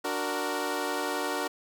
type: chord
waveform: 15% pulse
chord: D augmented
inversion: none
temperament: equal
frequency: 293.7 / 370 / 466.2 Hz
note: D4 / F#4 / A#4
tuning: 0 / 0 / 0 cents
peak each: -27 dBFS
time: 0.04-1.48 s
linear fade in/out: 10 ms
effects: none